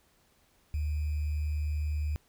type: tone with sample-and-hold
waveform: sine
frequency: 75.2 Hz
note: D2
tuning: 42 cents sharp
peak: -28 dBFS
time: 0.74-2.16 s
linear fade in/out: 0 ms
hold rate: 2450 Hz
effects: pink hiss -67 dBFS RMS until 2.28 s